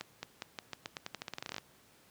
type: accelerating click train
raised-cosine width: 0.2 ms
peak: -21 dBFS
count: 20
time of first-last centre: 0.01-1.582 s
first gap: 220 ms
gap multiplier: 0.87
effects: pink hiss -63 dBFS RMS until 2.1 s + high-pass 100 Hz 12 dB/octave